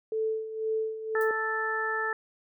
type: tone with tremolo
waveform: sine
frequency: 440 Hz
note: A4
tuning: in tune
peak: -25 dBFS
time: 0.12-1.31 s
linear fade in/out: 2 ms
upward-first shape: sine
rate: 2 Hz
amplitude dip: 70%
type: harmonic tone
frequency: 440 Hz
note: A4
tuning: in tune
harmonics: 1 / 2 / 3 / 4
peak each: -34 / -36 / -33 / -30 dBFS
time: 1.15-2.13 s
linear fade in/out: 2 ms
type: noise with exponential decay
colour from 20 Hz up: violet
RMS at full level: -41 dBFS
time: 1.21-1.33 s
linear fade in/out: 1 ms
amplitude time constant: 25 ms
effects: none